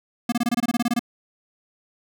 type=tone bursts; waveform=square; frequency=238.1 Hz; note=A#3; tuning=37 cents sharp; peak=-19 dBFS; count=13; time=0.29-0.994 s; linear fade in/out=5 ms; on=32 ms; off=24 ms; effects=none